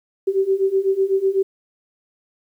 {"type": "beating tone pair", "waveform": "sine", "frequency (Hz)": [382.1, 390.1], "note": ["G4", "G4"], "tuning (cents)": [-44, -8], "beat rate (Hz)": 8, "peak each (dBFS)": [-20, -18], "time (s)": [0.27, 1.43], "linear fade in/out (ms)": 10, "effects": ["9-bit"]}